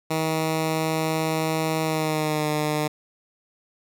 10% pulse tone with pitch glide, 159 to 151.47 Hz, D#3 to D#3, +38 to -46 cents, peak -14 dBFS, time 0.1-2.88 s, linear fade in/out 10 ms, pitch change -84 cents, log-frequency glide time 1.82-2.48 s, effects none

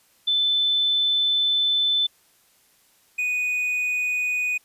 sine / triangle tone pair in turn, 3520 / 2480 Hz, A7 / D#7, 0 / -6 cents, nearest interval tritone, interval 606 cents, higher first, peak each -18 / -20 dBFS, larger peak first, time 0.27-2.07 / 3.18-4.58 s, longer first, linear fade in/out 10 ms, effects white hiss -60 dBFS RMS until 4.64 s + resampled to 32000 Hz

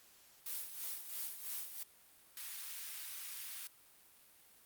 blue noise with tremolo, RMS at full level -41 dBFS, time 0.46-1.83 s, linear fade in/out 2 ms, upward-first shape sine, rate 3 Hz, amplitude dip 65%
white high-pass noise, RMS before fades -46 dBFS, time 2.37-3.67 s, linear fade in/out 0 ms, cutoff 1600 Hz, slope 12 dB/octave
effects white hiss -64 dBFS RMS until 4.65 s + Opus 48 kbps

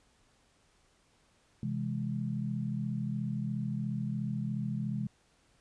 sine chord, C augmented, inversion none, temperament equal, 130.81 / 164.81 / 207.7 Hz, C3 / E3 / G#3, 0 / 0 / 0 cents, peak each -35 / -38 / -35 dBFS, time 1.63-5.07 s, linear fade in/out 2 ms, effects pink hiss -68 dBFS RMS until 5.6 s + resampled to 22050 Hz

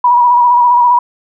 sine tone with vibrato, 970 Hz, B5, 31 cents flat, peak -5 dBFS, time 0.04-0.99 s, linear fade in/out 5 ms, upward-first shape square, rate 15 Hz, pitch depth 31 cents each way, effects none

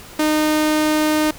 sawtooth tone, 306.8 Hz, D#4, 24 cents flat, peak -11 dBFS, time 0.19-1.31 s, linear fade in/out 5 ms, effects pink hiss -39 dBFS RMS until 1.38 s

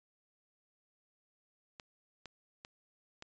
clicks, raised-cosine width 0.2 ms, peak -29 dBFS, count 4, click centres 1.798 / 2.257 / 2.649 / 3.224 s, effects resampled to 16000 Hz

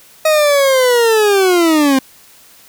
40% pulse linear sweep, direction down, 632 to 260 Hz, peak -8 dBFS, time 0.25-1.99 s, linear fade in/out 5 ms, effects white hiss -44 dBFS RMS until 2.68 s

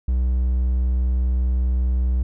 triangle tone, 62.5 Hz, B1, 21 cents sharp, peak -15 dBFS, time 0.08-2.23 s, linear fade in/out 5 ms, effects none

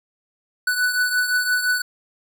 square beating tone pair, 1487 / 1492.8 Hz, F#6 / F#6, +8 / +15 cents, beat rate 5.8 Hz, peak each -20 / -26 dBFS, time 0.67-1.82 s, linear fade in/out 5 ms, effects none

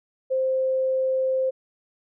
sine tone, 523.3 Hz, C5, in tune, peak -20 dBFS, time 0.3-1.51 s, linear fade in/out 20 ms, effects none

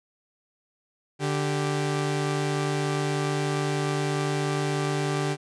sawtooth tone pair together, 146.83 / 390.5 Hz, D3 / G4, 0 / -7 cents, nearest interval octave + perfect fourth, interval 1693 cents, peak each -22 / -25 dBFS, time 1.19-5.37 s, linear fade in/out 50 ms, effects resampled to 22050 Hz

